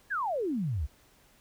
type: exponential sweep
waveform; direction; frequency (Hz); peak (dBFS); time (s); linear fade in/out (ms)
sine; down; 1754 to 62.5; -28; 0.1-0.87; 20
effects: pink hiss -62 dBFS RMS until 1.4 s